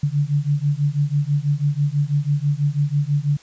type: beating tone pair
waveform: sine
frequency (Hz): 141.9 / 148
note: C#3 / D3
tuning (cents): +41 / +14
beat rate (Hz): 6.1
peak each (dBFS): -20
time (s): 0.03-3.37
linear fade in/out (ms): 5
effects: white hiss -49 dBFS RMS until 3.42 s + resampled to 16000 Hz